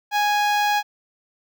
sawtooth tone with notch filter, 829 Hz, G#5, 3 cents flat, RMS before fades -20 dBFS, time 0.11-0.83 s, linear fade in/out 50 ms, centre 9800 Hz, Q 0.59, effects none

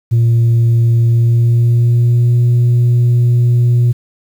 sine tone with pitch glide, 116.54 to 120.72 Hz, A#2 to B2, 0 to -39 cents, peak -5 dBFS, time 0.11-3.93 s, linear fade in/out 20 ms, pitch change +61 cents, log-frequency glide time 1.06-2.43 s, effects tanh soft clip ceiling -6 dBFS + 7-bit

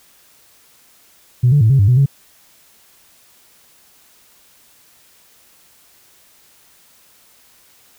sine tone with pitch steps, 123.5 / 145.2 / 109.9 / 135.9 / 99.4 / 124.8 / 138.7 Hz, B2 / D3 / A2 / C#3 / G2 / B2 / C#3, 0 / -19 / -2 / -34 / +25 / +19 / +1 cents, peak -7 dBFS, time 1.43-2.06 s, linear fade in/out 10 ms, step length 90 ms, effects tanh soft clip ceiling -4 dBFS + white hiss -51 dBFS RMS until 7.98 s

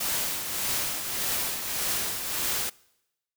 white noise with tremolo, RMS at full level -27 dBFS, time 0-2.7 s, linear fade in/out 10 ms, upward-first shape triangle, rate 1.7 Hz, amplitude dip 55%, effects noise-tail reverb RT60 0.9 s tail -24 dB re dry

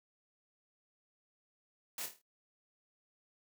white noise with echo, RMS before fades -41 dBFS, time 1.98-2.06 s, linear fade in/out 2 ms, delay 26 ms, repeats 6, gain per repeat -6 dB, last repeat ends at 2.216 s, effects noise-tail reverb RT60 0.1 s tail -18 dB re dry + high-pass 200 Hz 12 dB/octave

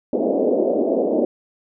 white band-pass noise, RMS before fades -19 dBFS, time 0.13-1.25 s, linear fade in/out 2 ms, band 220 to 620 Hz, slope 48 dB/octave, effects none

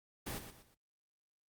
pink noise with echo, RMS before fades -41 dBFS, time 0.26-0.39 s, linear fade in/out 10 ms, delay 120 ms, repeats 3, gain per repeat -9 dB, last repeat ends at 0.75 s, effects Opus 24 kbps

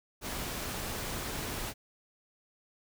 pink noise, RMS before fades -37 dBFS, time 0.21-1.74 s, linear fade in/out 50 ms, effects none

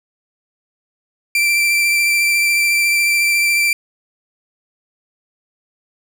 40% pulse tone with vibrato, 2349 Hz, D7, in tune, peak -12 dBFS, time 1.35-3.73 s, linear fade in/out 2 ms, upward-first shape sine, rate 14 Hz, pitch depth 14 cents each way, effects none

